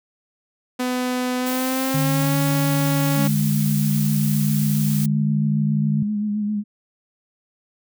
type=tone with pitch glide; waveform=sawtooth; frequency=250.9 to 278.4 Hz; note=B3 to C#4; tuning=+28 to +8 cents; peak=-17 dBFS; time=0.79-3.28 s; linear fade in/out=10 ms; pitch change=+180 cents; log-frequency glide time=1.38-2.37 s
type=noise; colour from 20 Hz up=blue; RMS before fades=-30 dBFS; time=1.46-5.06 s; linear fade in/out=5 ms
type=tone; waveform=sine; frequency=149.3 Hz; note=D3; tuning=29 cents sharp; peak=-19 dBFS; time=1.94-6.03 s; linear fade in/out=5 ms
type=tone with vibrato; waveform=sine; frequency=209 Hz; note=G#3; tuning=11 cents sharp; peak=-20 dBFS; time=3.15-6.64 s; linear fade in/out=50 ms; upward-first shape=sine; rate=7.5 Hz; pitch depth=35 cents each way
effects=none